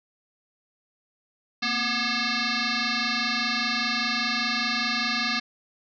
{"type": "tone with frequency modulation", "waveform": "sine", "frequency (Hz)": 1220, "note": "D#6", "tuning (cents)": -34, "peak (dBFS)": -23, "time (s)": [1.62, 5.4], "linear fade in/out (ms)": 10, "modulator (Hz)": 483, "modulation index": 7.7, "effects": []}